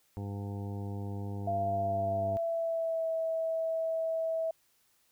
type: harmonic tone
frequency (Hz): 100.4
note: G2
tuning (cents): +42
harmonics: 1 / 2 / 3 / 4 / 5 / 7 / 8 / 9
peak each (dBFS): -36 / -42 / -46 / -48 / -50 / -53 / -54 / -55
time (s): 0.17-2.37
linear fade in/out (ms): 0
type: tone with pitch glide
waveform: sine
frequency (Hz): 687 to 650.7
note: F5 to E5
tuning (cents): -29 to -23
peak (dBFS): -29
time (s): 1.47-4.51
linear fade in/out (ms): 5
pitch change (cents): -94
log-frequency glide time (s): 1.73-3.08
effects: white hiss -70 dBFS RMS until 5.11 s